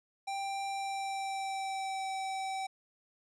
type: tone with pitch glide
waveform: square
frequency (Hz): 787 to 769.5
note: G5 to G5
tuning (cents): +7 to -32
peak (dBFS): -35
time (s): 0.27-2.67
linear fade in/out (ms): 10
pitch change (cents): -39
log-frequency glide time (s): 0.7-2.08
effects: resampled to 22050 Hz + 12-bit